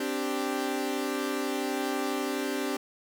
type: chord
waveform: sawtooth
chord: C suspended second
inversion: none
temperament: equal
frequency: 261.6 / 293.7 / 392 Hz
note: C4 / D4 / G4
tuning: 0 / 0 / 0 cents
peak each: -29 dBFS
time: 0-2.77 s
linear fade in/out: 5 ms
effects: none